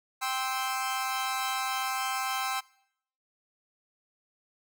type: chord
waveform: sawtooth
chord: C major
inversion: second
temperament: equal with one note detuned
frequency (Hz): 784 / 1046.5 / 1306.4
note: G5 / C6 / E6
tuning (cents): 0 / 0 / -16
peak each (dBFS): -29 / -30 / -31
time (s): 0.21-2.61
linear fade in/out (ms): 20
effects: noise-tail reverb RT60 0.7 s tail -23 dB re dry